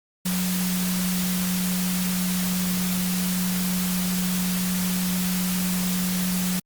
sine tone in noise, 182.1 Hz, F#3, 27 cents flat, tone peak -23 dBFS, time 0.25-6.6 s, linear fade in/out 10 ms, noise white, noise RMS -29 dBFS, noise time 0.25-6.6 s, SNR +3 dB, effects Opus 48 kbps

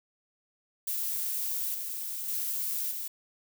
violet noise with level steps, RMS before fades -32 / -36 / -32 / -36 dBFS, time 0.87-3.08 s, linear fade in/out 5 ms, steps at 1.74 / 2.28 / 2.91 s, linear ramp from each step 5 ms, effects none

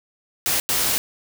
white noise bursts at uneven times, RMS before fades -21 dBFS, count 2, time 0.46-0.6 / 0.69-0.98 s, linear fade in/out 0 ms, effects none

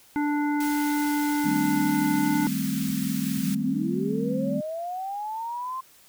harmonic tone, 293.9 Hz, D4, 1 cent sharp, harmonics 1 / 3 / 5 / 7, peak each -23 / -30 / -36 / -38 dBFS, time 0.16-2.47 s, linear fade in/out 0 ms
white band-stop noise, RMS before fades -37 dBFS, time 0.6-3.55 s, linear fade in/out 5 ms, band 100 to 1300 Hz, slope 24 dB/octave
sine chord, A half-diminished seventh, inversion second, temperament equal, 155.56 / 196 / 220 / 261.6 Hz, Eb3 / G3 / A3 / C4, 0 / 0 / 0 / 0 cents, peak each -33 / -29 / -30 / -29 dBFS, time 1.44-4.61 s, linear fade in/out 10 ms
sine linear sweep, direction up, 141.7 to 1056 Hz, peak -29 dBFS, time 3.37-5.81 s, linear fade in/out 10 ms
effects white hiss -55 dBFS RMS until 6.08 s

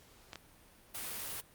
clicks, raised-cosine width 0.2 ms, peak -26 dBFS, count 2, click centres 0.332 / 0.357 s
white noise, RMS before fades -41 dBFS, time 0.94-1.41 s, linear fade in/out 10 ms
effects pink hiss -61 dBFS RMS until 1.54 s + Opus 48 kbps

